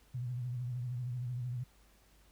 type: tone with vibrato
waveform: sine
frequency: 123.47 Hz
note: B2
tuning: in tune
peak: -35 dBFS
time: 0.14-1.64 s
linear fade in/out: 10 ms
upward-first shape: triangle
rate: 13 Hz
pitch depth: 81 cents each way
effects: added 50 Hz sine -64 dBFS peak until 2.31 s + pink hiss -67 dBFS RMS until 2.31 s